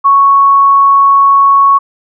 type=tone; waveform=sine; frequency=1108.7 Hz; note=C#6; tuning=in tune; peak=-3 dBFS; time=0.04-1.79 s; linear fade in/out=20 ms; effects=none